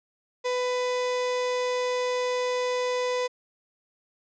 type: tone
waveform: 35% pulse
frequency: 498.6 Hz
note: B4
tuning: 16 cents sharp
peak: -23 dBFS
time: 0.44-3.28 s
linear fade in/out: 20 ms
effects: resampled to 16000 Hz